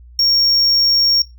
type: tone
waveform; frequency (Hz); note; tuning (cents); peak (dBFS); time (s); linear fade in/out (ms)
triangle; 5540; F8; -15; -10; 0.19-1.22; 2
effects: noise-tail reverb RT60 0.2 s tail -20 dB re dry + added 60 Hz sine -38 dBFS peak until 1.38 s